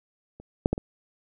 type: clicks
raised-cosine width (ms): 2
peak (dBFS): -30 / -6 / -10 / -19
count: 4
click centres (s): 0.4 / 0.659 / 0.73 / 0.779
effects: none